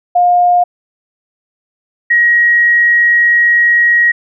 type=tone pair in turn; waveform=sine; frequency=710 / 1895.5 Hz; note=F5 / A#6; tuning=+28 / +28 cents; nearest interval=octave + perfect fourth; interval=1700 cents; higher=second; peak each=-6 dBFS; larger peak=neither; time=0.15-0.64 / 2.1-4.12 s; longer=second; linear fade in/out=10 ms; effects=none